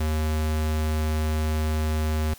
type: tone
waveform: square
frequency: 77.6 Hz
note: D#2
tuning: 4 cents flat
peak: -23 dBFS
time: 0-2.34 s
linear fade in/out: 5 ms
effects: white hiss -48 dBFS RMS until 2.38 s